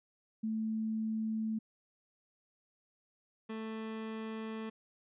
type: tone pair in turn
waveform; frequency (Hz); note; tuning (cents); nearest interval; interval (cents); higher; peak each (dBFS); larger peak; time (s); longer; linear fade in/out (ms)
sine / 30% pulse; 220 / 220.8; A3 / A3; 0 / +6; unison; 6; second; -32 / -36; first; 0.43-1.59 / 3.49-4.7; second; 10
effects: resampled to 8000 Hz